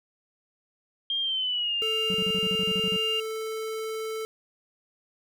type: tone with pitch glide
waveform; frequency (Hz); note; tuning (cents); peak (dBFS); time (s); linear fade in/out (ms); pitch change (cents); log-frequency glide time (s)
sine; 3205 to 2806; G7 to F7; +38 to +8; -25; 1.1-3.2; 2; -230; 1.21-1.76
type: tone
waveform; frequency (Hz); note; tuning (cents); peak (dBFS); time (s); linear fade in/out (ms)
square; 440.6; A4; +2; -31; 1.82-4.25; 0
type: tone bursts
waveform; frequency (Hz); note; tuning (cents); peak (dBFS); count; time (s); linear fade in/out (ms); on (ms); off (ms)
triangle; 186.8; F#3; +17; -27; 11; 2.1-2.963; 0; 43; 39
effects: none